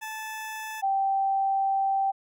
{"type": "tone pair in turn", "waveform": ["20% pulse", "sine"], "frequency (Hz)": [873, 780.2], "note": ["A5", "G5"], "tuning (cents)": [-14, -8], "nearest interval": "major second", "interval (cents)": 194, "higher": "first", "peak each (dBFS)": [-29, -22], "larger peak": "second", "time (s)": [[0.01, 0.82], [0.82, 2.12]], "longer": "second", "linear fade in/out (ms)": 20, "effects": []}